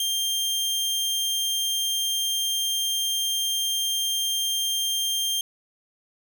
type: tone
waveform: sawtooth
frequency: 3185 Hz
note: G7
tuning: 27 cents sharp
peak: -20 dBFS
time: 0-5.41 s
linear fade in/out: 2 ms
effects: none